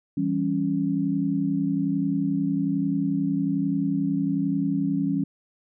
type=chord; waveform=sine; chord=C# diminished; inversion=first; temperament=equal; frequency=164.81 / 196 / 277.2 Hz; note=E3 / G3 / C#4; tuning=0 / 0 / 0 cents; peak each=-28 / -27 / -24 dBFS; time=0.17-5.24 s; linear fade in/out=5 ms; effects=none